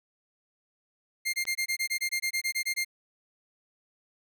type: tone bursts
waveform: sawtooth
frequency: 2111 Hz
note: C7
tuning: 15 cents sharp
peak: -23 dBFS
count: 15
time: 1.25-2.848 s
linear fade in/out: 20 ms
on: 86 ms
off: 22 ms
type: click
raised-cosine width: 0.2 ms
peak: -25 dBFS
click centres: 1.453 s
effects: none